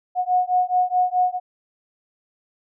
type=beating tone pair; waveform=sine; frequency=726 / 730.7 Hz; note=F#5 / F#5; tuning=-33 / -22 cents; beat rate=4.7 Hz; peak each=-20 dBFS; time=0.15-1.4 s; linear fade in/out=50 ms; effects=none